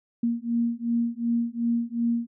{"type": "beating tone pair", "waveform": "sine", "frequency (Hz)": [233.1, 235.8], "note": ["A#3", "A#3"], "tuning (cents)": [0, 20], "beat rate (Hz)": 2.7, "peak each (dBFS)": -26, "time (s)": [0.23, 2.27], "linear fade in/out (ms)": 5, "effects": []}